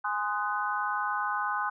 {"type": "chord", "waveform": "sine", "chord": "Ab dominant seventh", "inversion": "none", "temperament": "just", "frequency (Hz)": [830.6, 1038.3, 1245.9, 1495.1], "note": ["Ab5", "C6", "Eb6", "Gb6"], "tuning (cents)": [0, -14, 2, 18], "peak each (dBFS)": -33, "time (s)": [0.04, 1.7], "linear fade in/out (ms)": 10, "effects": []}